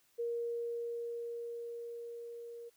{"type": "tone with level ramp", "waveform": "sine", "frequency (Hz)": 470, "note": "A#4", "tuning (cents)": 14, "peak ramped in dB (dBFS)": [-33, -45], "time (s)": [0.18, 2.7], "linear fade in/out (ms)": 20, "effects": ["white hiss -71 dBFS RMS until 2.76 s"]}